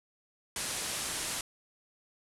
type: low-pass noise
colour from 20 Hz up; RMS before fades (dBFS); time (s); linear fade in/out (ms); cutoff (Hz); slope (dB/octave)
white; -36; 0.56-1.41; 2; 11000; 48
effects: none